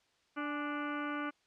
harmonic tone with a mistuned harmonic, 293.7 Hz, D4, in tune, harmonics 1 / 2 / 3 / 4 / 5 / 6 / 7 / 8 / 9 / 10, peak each -38 / -46 / -48 / -41 / -42 / -55 / -50 / -50 / -57 / -55 dBFS, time 0.36-1.31 s, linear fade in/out 20 ms, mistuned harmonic 3, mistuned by -66 cents, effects white hiss -72 dBFS RMS until 1.46 s + low-pass 5000 Hz 12 dB/octave

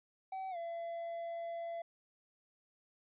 triangle tone with pitch glide, 763 to 675.8 Hz, G5 to E5, -47 to +43 cents, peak -37 dBFS, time 0.32-1.82 s, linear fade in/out 5 ms, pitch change -210 cents, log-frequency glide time 0.5-0.57 s, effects resampled to 8000 Hz

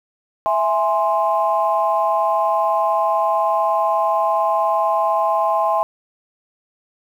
sine chord, E augmented, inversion none, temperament equal, 659.3 / 830.6 / 1046.5 Hz, E5 / G#5 / B#5, 0 / 0 / 0 cents, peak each -19 dBFS, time 0.46-5.83 s, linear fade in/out 0 ms, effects tanh soft clip ceiling -5 dBFS + 8-bit

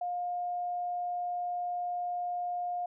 sine tone, 710 Hz, F5, 28 cents sharp, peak -31 dBFS, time 0.01-2.86 s, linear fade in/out 5 ms, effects none

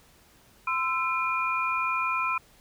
sine tone cluster, 1029 / 1330 / 2423 Hz, C6 / E6 / D#7, -29 / +15 / -47 cents, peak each -29 dBFS, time 0.67-2.38 s, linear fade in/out 5 ms, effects pink hiss -58 dBFS RMS until 2.6 s

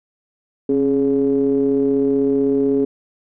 triangle ring-modulated tone, 72.6 Hz, D2, 19 cents flat, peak -9 dBFS, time 0.69-2.85 s, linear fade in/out 5 ms, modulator 345 Hz, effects none

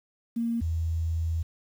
sine tone pair in turn, 232.2 / 82.1 Hz, A#3 / E2, -7 / -6 cents, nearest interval octave + tritone, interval 1799 cents, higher first, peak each -25 dBFS, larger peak neither, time 0.36-0.61 / 0.61-1.43 s, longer second, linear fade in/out 10 ms, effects 9-bit

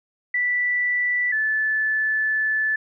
sine tone pair in turn, 1969 / 1741.5 Hz, B6 / A6, -6 / -18 cents, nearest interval major second, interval 212 cents, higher first, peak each -19 dBFS, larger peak neither, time 0.34-1.32 / 1.32-2.76 s, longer second, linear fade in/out 5 ms, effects none

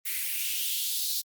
blue noise with high-pass filter sweep, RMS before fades -30 dBFS, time 0.05-1.22 s, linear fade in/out 20 ms, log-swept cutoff 2000 to 4400 Hz, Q 3.5, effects Opus 32 kbps

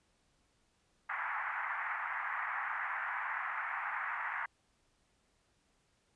white band-pass noise, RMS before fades -38 dBFS, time 1.09-4.46 s, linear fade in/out 5 ms, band 810 to 2000 Hz, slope 48 dB/octave, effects pink hiss -74 dBFS RMS until 6.15 s + resampled to 22050 Hz

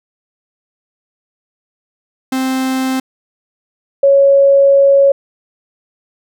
45% pulse / sine tone pair in turn, 261.6 / 554.3 Hz, C4 / C#5, 0 / 0 cents, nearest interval octave + minor second, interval 1300 cents, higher second, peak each -14 / -5 dBFS, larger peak second, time 2.32-3 / 4.03-5.12 s, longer second, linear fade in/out 5 ms, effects none

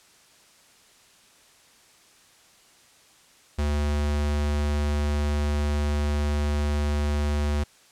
square tone, 73.5 Hz, D2, 2 cents sharp, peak -23 dBFS, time 3.58-7.64 s, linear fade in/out 10 ms, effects white hiss -56 dBFS RMS until 7.91 s + low-pass 9000 Hz 12 dB/octave

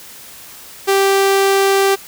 sawtooth tone, 391.6 Hz, G4, 2 cents flat, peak -7 dBFS, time 0.87-1.96 s, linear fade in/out 20 ms, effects white hiss -37 dBFS RMS until 2.07 s

